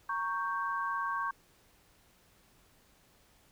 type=chord; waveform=sine; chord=G diminished; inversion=first; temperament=equal; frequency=932.3 / 1108.7 / 1568 Hz; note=Bb5 / Db6 / G6; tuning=0 / 0 / 0 cents; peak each=-39 / -33 / -37 dBFS; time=0.09-1.31 s; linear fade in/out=5 ms; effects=pink hiss -65 dBFS RMS until 3.51 s

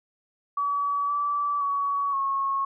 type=tone with pitch steps; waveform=sine; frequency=1141 / 1157 / 1127 / 1094 Hz; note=C#6 / D6 / C#6 / C#6; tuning=+50 / -26 / +28 / -23 cents; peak=-23 dBFS; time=0.57-2.65 s; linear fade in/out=5 ms; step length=520 ms; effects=none

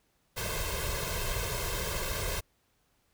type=noise with comb filter; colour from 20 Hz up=pink; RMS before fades=-33 dBFS; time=0.36-2.41 s; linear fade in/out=20 ms; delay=1.9 ms; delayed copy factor=+1; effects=pink hiss -72 dBFS RMS until 3.13 s

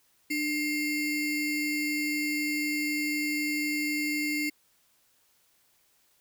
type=ring-modulated tone; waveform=square; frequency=1210 Hz; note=D#6; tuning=49 cents flat; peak=-25 dBFS; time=0.3-4.5 s; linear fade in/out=10 ms; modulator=912 Hz; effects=white hiss -67 dBFS RMS until 6.2 s

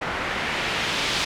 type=noise with low-pass filter sweep; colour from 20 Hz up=white; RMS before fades=-26 dBFS; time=0.01-1.25 s; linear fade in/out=10 ms; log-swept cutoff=1600 to 4100 Hz; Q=1.1; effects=none

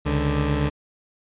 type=tone pair together; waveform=20% pulse; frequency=69.33 / 147 Hz; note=C#2 / D3; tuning=+1 / +2 cents; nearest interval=octave + minor second; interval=1301 cents; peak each=-18 dBFS; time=0.05-0.7 s; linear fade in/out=20 ms; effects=resampled to 8000 Hz

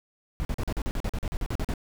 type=noise bursts; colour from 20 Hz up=brown; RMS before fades=-28 dBFS; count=15; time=0.4-1.738 s; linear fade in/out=0 ms; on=50 ms; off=42 ms; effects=none

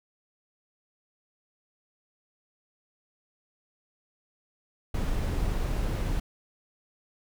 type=noise; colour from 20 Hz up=brown; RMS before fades=-28 dBFS; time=4.94-6.2 s; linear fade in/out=5 ms; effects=none

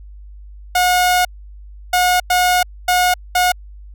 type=tone bursts at uneven times; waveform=sawtooth; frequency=723 Hz; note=F#5; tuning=40 cents flat; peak=-8 dBFS; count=5; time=0.75-1.25 / 1.93-2.2 / 2.3-2.63 / 2.88-3.14 / 3.35-3.52 s; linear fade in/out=5 ms; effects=added 50 Hz sine -34 dBFS peak until 3.94 s

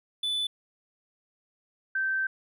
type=tone pair in turn; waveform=triangle / sine; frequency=3488 / 1553.7 Hz; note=A7 / G6; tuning=-16 / -16 cents; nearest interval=octave + major second; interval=1400 cents; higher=first; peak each=-25 dBFS; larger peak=neither; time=0.23-0.47 / 1.95-2.27 s; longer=second; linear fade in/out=5 ms; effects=none

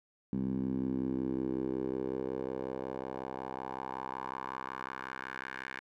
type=tone with band-pass filter sweep; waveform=10% pulse; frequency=65.41 Hz; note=C2; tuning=in tune; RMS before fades=-37 dBFS; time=0.33-5.8 s; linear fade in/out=0 ms; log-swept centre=210 to 1800 Hz; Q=2.7; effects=none

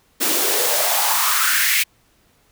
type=noise with high-pass filter sweep; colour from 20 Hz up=white; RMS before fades=-18 dBFS; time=0.2-1.84 s; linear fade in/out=20 ms; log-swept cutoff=280 to 2300 Hz; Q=4.6; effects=pink hiss -59 dBFS RMS until 2.51 s

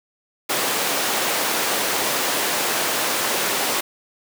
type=high-pass noise; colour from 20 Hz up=pink; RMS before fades=-22 dBFS; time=0.49-3.81 s; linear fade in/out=10 ms; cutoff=400 Hz; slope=12 dB/octave; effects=none

